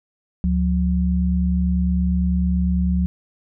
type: tone pair together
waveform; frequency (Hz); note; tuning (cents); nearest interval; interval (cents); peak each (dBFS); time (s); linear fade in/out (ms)
sine; 71.8 / 180.74; D2 / F#3; -39 / -40; octave + major third; 1599; -19; 0.44-3.06; 0
effects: none